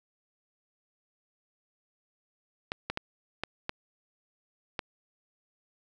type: clicks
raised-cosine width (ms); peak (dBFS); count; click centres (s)
0.3; -15; 6; 2.719 / 2.9 / 2.974 / 3.436 / 3.694 / 4.792
effects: none